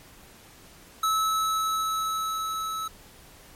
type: tone with level ramp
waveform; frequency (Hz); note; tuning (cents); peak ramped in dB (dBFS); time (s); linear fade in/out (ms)
square; 1300; E6; -24; -22 to -30; 1.03-2.88; 5
effects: pink hiss -51 dBFS RMS until 3.55 s + MP3 64 kbps